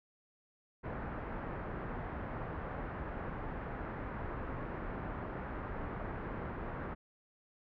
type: low-pass noise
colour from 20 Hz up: pink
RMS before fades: -41 dBFS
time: 0.83-6.95 s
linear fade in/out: 20 ms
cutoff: 1700 Hz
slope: 24 dB/octave
effects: none